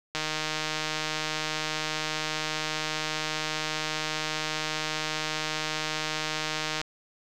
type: click train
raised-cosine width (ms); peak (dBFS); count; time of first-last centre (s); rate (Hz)
0.2; -12; 1034; 0.15-6.815; 155
effects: none